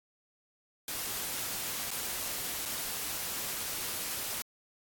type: noise with dropouts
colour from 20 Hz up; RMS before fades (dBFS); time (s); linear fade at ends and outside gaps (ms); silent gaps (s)
white; -36; 0.88-4.42; 1; 1.907-1.913 / 2.654-2.658
effects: AAC 64 kbps